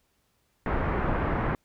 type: low-pass noise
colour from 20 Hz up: pink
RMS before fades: -27 dBFS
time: 0.66-1.55 s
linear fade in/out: 0 ms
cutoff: 1800 Hz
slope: 24 dB/octave
effects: pink hiss -71 dBFS RMS until 1.64 s